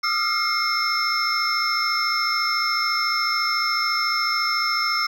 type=tone cluster; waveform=triangle; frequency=1216 / 1340 / 1394 / 2138 / 5310 Hz; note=D#6 / E6 / F6 / C7 / E8; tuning=-40 / +28 / -4 / +37 / +12 cents; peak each=-25 / -27 / -27 / -24 / -23 dBFS; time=0.03-5.07 s; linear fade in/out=10 ms; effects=none